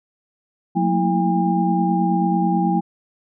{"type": "tone cluster", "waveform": "sine", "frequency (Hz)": [180.7, 220.2, 229.6, 327, 807], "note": ["F#3", "A3", "A#3", "E4", "G#5"], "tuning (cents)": [-41, 2, -26, -14, -50], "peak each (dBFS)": [-19, -28, -26, -23, -21], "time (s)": [0.75, 2.81], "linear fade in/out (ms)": 20, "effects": []}